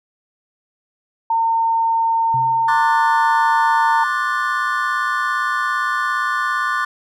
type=tone; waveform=sine; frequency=910 Hz; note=A#5; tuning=42 cents flat; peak=-14 dBFS; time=1.3-4.04 s; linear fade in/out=5 ms
type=tone with exponential decay; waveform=sine; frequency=129.4 Hz; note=C3; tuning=19 cents flat; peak=-23 dBFS; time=2.34-2.99 s; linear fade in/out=2 ms; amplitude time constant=140 ms
type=chord; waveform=triangle; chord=D dominant seventh; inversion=third; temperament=just; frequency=1057.2 / 1174.7 / 1468.3 / 1762 Hz; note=C6 / D6 / F#6 / A6; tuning=+18 / 0 / -14 / +2 cents; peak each=-22 / -20 / -21 / -22 dBFS; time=2.68-6.85 s; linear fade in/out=5 ms
effects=none